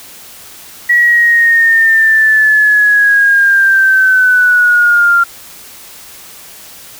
sine linear sweep, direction down, 1929 to 1384 Hz, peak -5 dBFS, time 0.89-5.24 s, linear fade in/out 10 ms, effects white hiss -34 dBFS RMS until 6.99 s

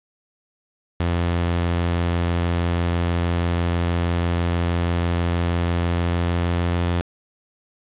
sawtooth tone with pitch glide, 86.2 to 86.95 Hz, F2 to F2, -22 to -7 cents, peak -15 dBFS, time 1-7.01 s, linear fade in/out 0 ms, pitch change +15 cents, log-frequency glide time 5.83-6.79 s, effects resampled to 8000 Hz + 7-bit

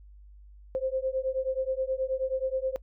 sine beating tone pair, 520 / 529.4 Hz, C5 / C5, -11 / +20 cents, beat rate 9.4 Hz, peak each -30 dBFS, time 0.75-2.76 s, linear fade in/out 0 ms, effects noise-tail reverb RT60 0.1 s tail -22 dB re dry + added 50 Hz sine -48 dBFS peak until 2.82 s

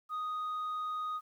sine tone, 1244.5 Hz, D#6, in tune, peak -31 dBFS, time 0.09-1.21 s, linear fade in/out 50 ms, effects tanh soft clip ceiling -33 dBFS + 11-bit

